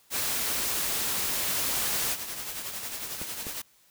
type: noise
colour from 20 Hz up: white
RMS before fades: -29 dBFS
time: 0.1-2.17 s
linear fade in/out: 50 ms
type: noise with tremolo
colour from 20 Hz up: white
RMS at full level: -34 dBFS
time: 1.47-3.62 s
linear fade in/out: 5 ms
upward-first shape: triangle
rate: 11 Hz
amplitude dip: 50%
type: clicks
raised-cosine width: 2 ms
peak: -25 dBFS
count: 2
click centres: 3.216 / 3.468 s
effects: white hiss -62 dBFS RMS until 3.9 s